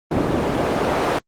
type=noise with band-pass filter sweep; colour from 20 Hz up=pink; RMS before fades=-20 dBFS; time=0.11-1.19 s; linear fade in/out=5 ms; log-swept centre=290 to 750 Hz; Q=0.75; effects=Opus 24 kbps